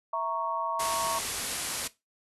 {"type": "chord", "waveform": "sine", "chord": "A# diminished", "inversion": "second", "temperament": "equal", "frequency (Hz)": [659.3, 932.3, 1108.7], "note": ["E5", "A#5", "C#6"], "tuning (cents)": [0, 0, 0], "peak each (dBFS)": [-33, -32, -31], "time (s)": [0.13, 1.19], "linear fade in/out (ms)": 5}
{"type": "low-pass noise", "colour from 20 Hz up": "white", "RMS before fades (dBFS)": -34, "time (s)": [0.79, 1.88], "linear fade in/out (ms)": 10, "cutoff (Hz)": 12000, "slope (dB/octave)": 96}
{"type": "noise with exponential decay", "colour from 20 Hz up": "violet", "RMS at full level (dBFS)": -41, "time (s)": [1.13, 1.21], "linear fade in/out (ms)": 5, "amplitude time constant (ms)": 17}
{"effects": ["noise-tail reverb RT60 0.2 s tail -17 dB re dry", "resampled to 32000 Hz"]}